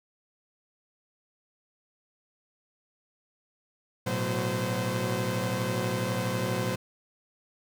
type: tone cluster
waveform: sawtooth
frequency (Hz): 111.4 / 123.6 / 184.7 / 516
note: A2 / B2 / F#3 / C5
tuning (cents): +22 / +2 / -3 / -24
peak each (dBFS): -29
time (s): 4.06-6.76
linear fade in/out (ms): 10
effects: none